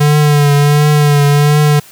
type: tone with vibrato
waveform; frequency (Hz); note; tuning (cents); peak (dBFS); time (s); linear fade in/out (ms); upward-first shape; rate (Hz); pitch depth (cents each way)
square; 146.6; D3; -3; -7; 0-1.8; 10; triangle; 1.4; 41
effects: white hiss -39 dBFS RMS until 1.91 s